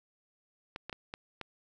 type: clicks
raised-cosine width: 0.3 ms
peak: -23 dBFS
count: 5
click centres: 0.761 / 0.896 / 0.928 / 1.139 / 1.413 s
effects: none